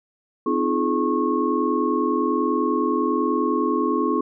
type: tone cluster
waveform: sine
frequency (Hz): 253.2 / 303.2 / 343.2 / 424.4 / 1091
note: B3 / D#4 / F4 / G#4 / C#6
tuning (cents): +43 / -45 / -30 / +38 / -28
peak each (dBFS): -25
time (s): 0.46-4.21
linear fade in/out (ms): 5
effects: none